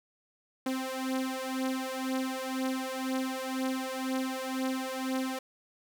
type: beating tone pair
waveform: sawtooth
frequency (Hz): 260.4 / 262.4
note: C4 / C4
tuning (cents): -8 / +5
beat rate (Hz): 2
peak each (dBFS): -30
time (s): 0.66-5.39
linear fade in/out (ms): 5
effects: none

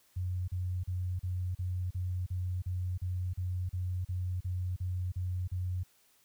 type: tone bursts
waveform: sine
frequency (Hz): 90.9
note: F#2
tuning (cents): -30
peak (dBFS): -31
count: 16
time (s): 0.16-5.835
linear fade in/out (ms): 10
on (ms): 320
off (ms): 37
effects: white hiss -67 dBFS RMS until 6.24 s

